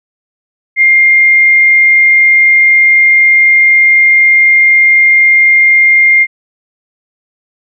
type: tone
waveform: sine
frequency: 2114 Hz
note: C7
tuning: 17 cents sharp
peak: -3 dBFS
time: 0.76-6.27 s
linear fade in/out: 50 ms
effects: none